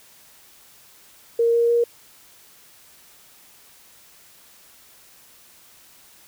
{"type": "tone with pitch steps", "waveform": "sine", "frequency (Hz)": [465.4, 468.6, 471.9], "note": ["A#4", "A#4", "A#4"], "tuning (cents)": [-3, 9, 21], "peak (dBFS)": -15, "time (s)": [1.39, 1.84], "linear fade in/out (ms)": 5, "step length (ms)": 150, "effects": ["white hiss -51 dBFS RMS until 6.27 s"]}